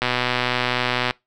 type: click train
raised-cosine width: 0.3 ms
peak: -4 dBFS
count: 136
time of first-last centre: 0.02-1.109 s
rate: 124 Hz
effects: noise-tail reverb RT60 0.2 s tail -23 dB re dry